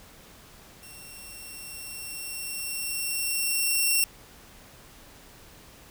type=tone with level ramp; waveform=5% pulse; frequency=2725 Hz; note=F7; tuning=43 cents flat; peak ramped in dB=-36 to -11 dBFS; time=0.83-4.04 s; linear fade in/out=0 ms; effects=pink hiss -51 dBFS RMS until 5.9 s